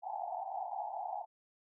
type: band-pass noise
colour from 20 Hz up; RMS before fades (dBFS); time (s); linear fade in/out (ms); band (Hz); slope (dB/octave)
white; -40; 0.02-1.26; 50; 690 to 860; 96
effects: none